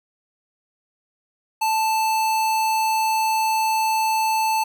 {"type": "tone", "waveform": "square", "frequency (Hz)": 880, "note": "A5", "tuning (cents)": 0, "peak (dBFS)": -19, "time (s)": [1.61, 4.64], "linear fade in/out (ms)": 10, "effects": []}